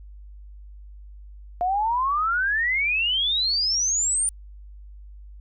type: exponential sweep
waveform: sine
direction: up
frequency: 698.5 to 9290 Hz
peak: -20 dBFS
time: 1.61-4.29 s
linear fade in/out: 0 ms
effects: added 50 Hz sine -40 dBFS peak until 5.4 s